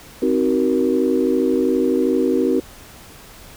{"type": "chord", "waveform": "sine", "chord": "C half-diminished seventh", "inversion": "none", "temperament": "just", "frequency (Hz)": [261.6, 314, 376.7, 470.9], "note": ["C4", "Eb4", "Gb4", "Bb4"], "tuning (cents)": [0, 16, 31, 18], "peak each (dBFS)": [-19, -21, -19, -21], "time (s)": [0.22, 2.6], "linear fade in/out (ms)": 5, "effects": ["tanh soft clip ceiling -5 dBFS", "pink hiss -42 dBFS RMS until 3.56 s"]}